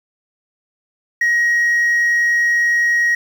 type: tone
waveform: sine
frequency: 1891 Hz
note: A#6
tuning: 24 cents sharp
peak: -10 dBFS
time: 1.21-3.15 s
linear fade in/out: 5 ms
effects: tanh soft clip ceiling -11 dBFS + 7-bit